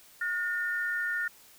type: tone pair together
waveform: sine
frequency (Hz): 1440 / 1814.3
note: F#6 / A#6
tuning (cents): -47 / -47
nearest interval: major third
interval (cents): 400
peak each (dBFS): -31 / -31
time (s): 0.21-1.28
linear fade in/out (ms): 5
effects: white hiss -56 dBFS RMS until 1.58 s